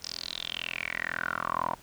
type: tone with band-pass filter sweep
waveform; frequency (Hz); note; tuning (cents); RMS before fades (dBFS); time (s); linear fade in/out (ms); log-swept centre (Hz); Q
10% pulse; 42; E1; +33; -34; 0.02-1.75; 10; 5400 to 880; 7.3
effects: pink hiss -54 dBFS RMS until 1.82 s